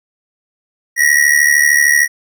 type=ring-modulated tone; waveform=square; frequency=1905 Hz; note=A#6; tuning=37 cents sharp; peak=-6 dBFS; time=0.96-2.08 s; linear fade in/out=50 ms; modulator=36.6 Hz; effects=none